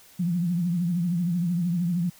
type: tone with vibrato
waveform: sine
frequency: 174 Hz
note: F3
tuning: 6 cents flat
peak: -22 dBFS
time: 0.19-2.1 s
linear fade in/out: 10 ms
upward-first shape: triangle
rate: 13 Hz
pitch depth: 110 cents each way
effects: white hiss -53 dBFS RMS until 2.19 s